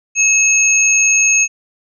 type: tone pair together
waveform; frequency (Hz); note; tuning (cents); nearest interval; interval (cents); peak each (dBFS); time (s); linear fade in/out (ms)
sine; 2584 / 6515; E7 / G#8; -35 / -34; octave + major third; 1601; -12; 0.15-1.48; 50
effects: none